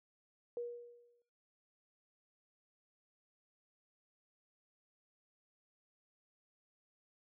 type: tone with exponential decay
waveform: sine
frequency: 478.3 Hz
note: A#4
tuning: 44 cents sharp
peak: -36 dBFS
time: 0.57-1.22 s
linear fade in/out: 1 ms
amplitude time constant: 140 ms
effects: noise-tail reverb RT60 0.6 s tail -19 dB re dry